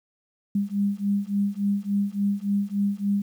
sine beating tone pair, 199.5 / 203 Hz, G3 / G#3, +31 / -39 cents, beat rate 3.5 Hz, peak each -25 dBFS, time 0.55-3.22 s, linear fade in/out 5 ms, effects 9-bit

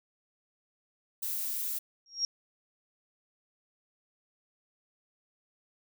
violet noise, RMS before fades -34 dBFS, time 1.22-1.79 s, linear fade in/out 10 ms
sine tone with exponential growth, 5588 Hz, F8, in tune, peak -23 dBFS, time 2.06-2.25 s, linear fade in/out 1 ms, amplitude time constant 40 ms
effects none

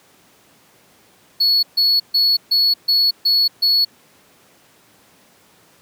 triangle tone bursts, 4388 Hz, C#8, 18 cents flat, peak -11 dBFS, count 7, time 1.4-3.85 s, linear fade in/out 10 ms, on 230 ms, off 140 ms, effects pink hiss -52 dBFS RMS until 5.81 s + high-pass 150 Hz 12 dB/octave

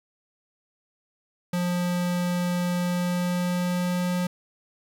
square tone with pitch glide, 177.1 to 179.05 Hz, F3 to F3, +24 to +43 cents, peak -24 dBFS, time 1.53-4.27 s, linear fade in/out 5 ms, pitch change +19 cents, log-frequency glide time 2.77-4.16 s, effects 10-bit

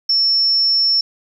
sine tone, 5400 Hz, E8, 41 cents sharp, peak -12 dBFS, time 0.09-1.01 s, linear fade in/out 5 ms, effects 8-bit

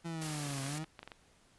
30% pulse linear two-way sweep, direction down then up, 169.2 to 133.8 to 162.1 Hz, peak -35 dBFS, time 0.04-0.85 s, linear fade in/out 20 ms, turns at 0.63 s
white noise, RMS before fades -42 dBFS, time 0.21-0.79 s, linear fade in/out 10 ms
clicks, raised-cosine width 0.3 ms, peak -30 dBFS, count 11, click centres 0.467 / 0.506 / 0.539 / 0.582 / 0.634 / 0.664 / 0.842 / 0.992 / 1.03 / 1.076 / 1.118 s
effects pink hiss -66 dBFS RMS until 1.58 s + resampled to 24000 Hz

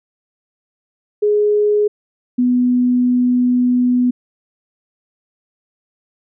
sine tone pair in turn, 417.4 / 247.7 Hz, G#4 / B3, +9 / +5 cents, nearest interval major sixth, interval 904 cents, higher first, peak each -11 dBFS, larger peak neither, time 1.22-1.88 / 2.38-4.11 s, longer second, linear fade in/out 10 ms, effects none

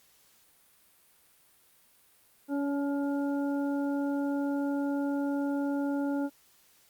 harmonic tone with a mistuned harmonic, 282.1 Hz, C#4, 30 cents sharp, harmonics 1 / 2 / 3 / 5, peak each -28 / -37 / -41 / -45 dBFS, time 2.48-6.3 s, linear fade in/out 50 ms, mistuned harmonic 3, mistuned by +16 cents, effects white hiss -63 dBFS RMS until 6.89 s + Opus 48 kbps

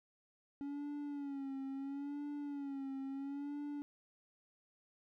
triangle tone with vibrato, 280 Hz, C#4, 18 cents sharp, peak -38 dBFS, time 0.61-3.82 s, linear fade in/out 0 ms, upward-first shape sine, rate 0.74 Hz, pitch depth 67 cents each way, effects none

